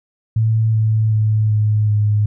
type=tone with pitch steps; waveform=sine; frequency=111.2 / 109.61 / 108.03 / 106.49 / 104.96 Hz; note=A2 / A2 / A2 / G#2 / G#2; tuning=+19 / -6 / -31 / +44 / +19 cents; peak=-12 dBFS; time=0.36-2.26 s; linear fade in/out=5 ms; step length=380 ms; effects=none